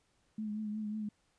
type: tone with vibrato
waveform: sine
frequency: 213 Hz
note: G#3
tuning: 44 cents sharp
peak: -35 dBFS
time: 0.38-1.09 s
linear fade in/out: 5 ms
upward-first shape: triangle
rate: 5.5 Hz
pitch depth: 43 cents each way
effects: pink hiss -74 dBFS RMS until 1.38 s + resampled to 22050 Hz